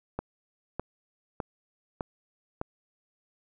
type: click train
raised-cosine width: 1 ms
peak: -17 dBFS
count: 5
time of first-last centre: 0.19-2.614 s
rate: 1.65 Hz
effects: none